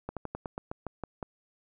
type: slowing click train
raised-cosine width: 1 ms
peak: -21 dBFS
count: 10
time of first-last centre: 0.09-1.228 s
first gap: 77 ms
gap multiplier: 1.12
effects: none